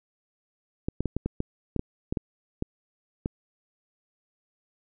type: clicks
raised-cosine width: 3 ms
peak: -14 dBFS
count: 12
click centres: 0.885 / 1.006 / 1.057 / 1.166 / 1.26 / 1.404 / 1.763 / 1.794 / 2.125 / 2.172 / 2.624 / 3.259 s
effects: none